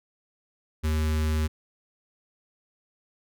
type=tone with notch filter; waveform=square; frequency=77.6 Hz; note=D#2; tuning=4 cents flat; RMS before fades=-25 dBFS; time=0.83-1.48 s; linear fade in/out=20 ms; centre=680 Hz; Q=1.3; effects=none